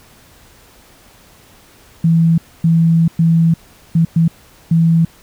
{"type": "tone bursts at uneven times", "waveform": "sine", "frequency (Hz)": 165.1, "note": "E3", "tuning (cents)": 3, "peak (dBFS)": -8, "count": 6, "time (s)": [[2.04, 2.38], [2.64, 3.08], [3.19, 3.54], [3.95, 4.05], [4.16, 4.28], [4.71, 5.05]], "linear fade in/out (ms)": 5, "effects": ["pink hiss -46 dBFS RMS until 5.22 s"]}